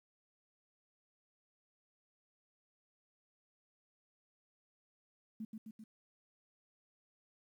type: tone with echo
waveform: sine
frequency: 218.9 Hz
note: A3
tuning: 9 cents flat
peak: -40 dBFS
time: 5.4-5.45 s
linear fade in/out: 5 ms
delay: 130 ms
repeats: 3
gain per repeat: -3 dB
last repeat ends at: 5.84 s
effects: 12-bit